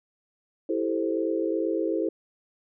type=chord; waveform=sine; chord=A minor seventh; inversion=second; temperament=equal; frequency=329.6 / 392 / 440 / 523.3 Hz; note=E4 / G4 / A4 / C5; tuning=0 / 0 / 0 / 0 cents; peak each=-27 / -31 / -30 / -31 dBFS; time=0.69-2.09 s; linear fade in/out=5 ms; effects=none